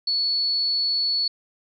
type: tone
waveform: sine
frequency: 4417 Hz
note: C#8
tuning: 7 cents flat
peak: -20 dBFS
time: 0.07-1.28 s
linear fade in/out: 5 ms
effects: none